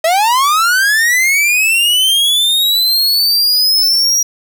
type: linear sweep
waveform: 45% pulse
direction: up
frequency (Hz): 626 to 5750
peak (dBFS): -9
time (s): 0.04-4.23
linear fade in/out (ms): 5
effects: none